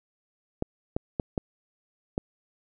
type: clicks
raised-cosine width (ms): 2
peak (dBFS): -13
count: 5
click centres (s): 0.624 / 0.965 / 1.198 / 1.378 / 2.179
effects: none